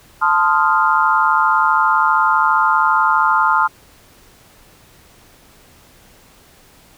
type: chord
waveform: sine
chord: F dominant seventh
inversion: first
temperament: equal with one note detuned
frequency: 880 / 1035.1 / 1244.5 / 1396.9 Hz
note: A5 / C6 / Eb6 / F6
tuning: 0 / -19 / 0 / 0 cents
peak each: -17 dBFS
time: 0.21-3.68 s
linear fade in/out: 20 ms
effects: pink hiss -48 dBFS RMS until 6.97 s